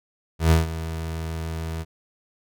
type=tone with ADSR envelope; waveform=30% pulse; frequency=81.2 Hz; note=E2; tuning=26 cents flat; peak=-10 dBFS; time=0.39-1.85 s; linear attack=120 ms; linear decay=150 ms; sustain=-15 dB; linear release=39 ms; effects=none